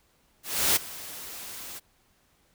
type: noise with ADSR envelope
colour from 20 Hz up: white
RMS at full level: -21 dBFS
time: 0.43-1.8 s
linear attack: 330 ms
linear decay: 15 ms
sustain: -19 dB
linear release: 22 ms
effects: pink hiss -66 dBFS RMS until 2.54 s